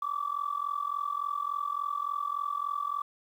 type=tone with amplitude modulation; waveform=sine; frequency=1156 Hz; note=D6; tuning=28 cents flat; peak=-25 dBFS; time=0.02-3.02 s; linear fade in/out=5 ms; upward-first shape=sine; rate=43.5 Hz; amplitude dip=90%; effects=tanh soft clip ceiling -22 dBFS + 10-bit